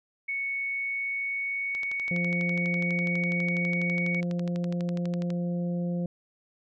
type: tone with pitch glide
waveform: sine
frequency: 2217 to 2236 Hz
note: C#7 to C#7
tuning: 0 to +14 cents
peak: -28 dBFS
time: 0.28-4.21 s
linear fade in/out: 10 ms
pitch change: +14 cents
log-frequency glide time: 0.5-3.13 s
type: click train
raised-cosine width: 0.2 ms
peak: -24 dBFS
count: 44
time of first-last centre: 1.75-5.304 s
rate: 12.1 Hz
type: harmonic tone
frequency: 174.61 Hz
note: F3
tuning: in tune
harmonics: 1 / 2 / 3 / 4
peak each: -27 / -41 / -37 / -50 dBFS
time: 2.11-6.06 s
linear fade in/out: 2 ms
effects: none